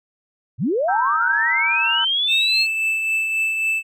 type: linear sweep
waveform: sine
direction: up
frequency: 89.7 to 4340 Hz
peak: -17 dBFS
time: 0.58-2.67 s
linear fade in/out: 50 ms
type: chord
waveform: sine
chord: E diminished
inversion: second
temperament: equal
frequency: 932.3 / 1318.5 / 1568 Hz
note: Bb5 / E6 / G6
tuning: 0 / 0 / 0 cents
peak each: -25 / -27 / -24 dBFS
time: 0.88-2.05 s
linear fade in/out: 10 ms
type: tone with tremolo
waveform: triangle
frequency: 2637 Hz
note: E7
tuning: in tune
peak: -15 dBFS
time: 2.27-3.83 s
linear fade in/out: 50 ms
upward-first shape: triangle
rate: 3.7 Hz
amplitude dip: 40%
effects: none